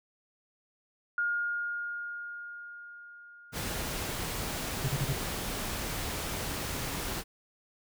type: tone with exponential decay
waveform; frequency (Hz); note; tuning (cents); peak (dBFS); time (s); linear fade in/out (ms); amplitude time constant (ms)
sine; 1421; F6; +30; -26; 1.18-4.96; 2; 820
type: noise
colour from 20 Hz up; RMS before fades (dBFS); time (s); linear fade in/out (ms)
pink; -35; 3.52-7.24; 50
type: tone bursts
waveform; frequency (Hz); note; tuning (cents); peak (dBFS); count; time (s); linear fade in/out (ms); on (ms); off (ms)
triangle; 135.9; C#3; -34; -25; 4; 4.84-5.129; 5; 43; 39
effects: none